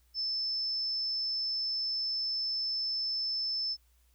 sine tone, 5270 Hz, E8, 1 cent flat, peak -30 dBFS, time 0.14-3.77 s, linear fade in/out 50 ms, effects added 60 Hz sine -64 dBFS peak until 4.14 s + white hiss -72 dBFS RMS until 4.14 s

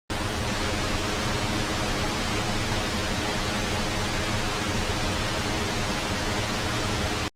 pink noise with comb filter, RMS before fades -26 dBFS, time 0.1-7.28 s, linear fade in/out 0 ms, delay 9.6 ms, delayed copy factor +1, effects low-pass 6000 Hz 12 dB/octave + Opus 24 kbps

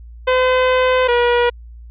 sawtooth tone pair in turn, 510 / 481.4 Hz, C5 / B4, -44 / -44 cents, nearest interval minor second, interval 100 cents, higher first, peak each -8 dBFS, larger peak neither, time 0.27-1.08 / 1.08-1.5 s, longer first, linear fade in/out 10 ms, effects added 58 Hz sine -34 dBFS peak until 1.9 s + resampled to 8000 Hz

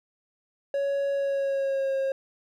triangle tone with pitch glide, 558 to 538.7 Hz, C#5 to C#5, +11 to -50 cents, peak -22 dBFS, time 0.74-2.12 s, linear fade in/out 2 ms, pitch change -61 cents, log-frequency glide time 1.12-1.95 s, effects none

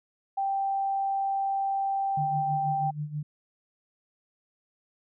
sine tone, 784 Hz, G5, in tune, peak -25 dBFS, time 0.37-2.91 s, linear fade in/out 10 ms
sine tone with tremolo, 149.5 Hz, D3, 31 cents sharp, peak -28 dBFS, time 2.17-3.23 s, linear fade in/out 5 ms, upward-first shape sine, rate 6.2 Hz, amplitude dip 75%
effects none

